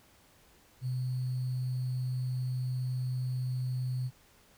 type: tone with sample-and-hold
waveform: sine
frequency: 127.3 Hz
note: C3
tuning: 47 cents flat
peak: -30 dBFS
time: 0.81-4.11 s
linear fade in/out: 50 ms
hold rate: 4410 Hz
effects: pink hiss -62 dBFS RMS until 4.57 s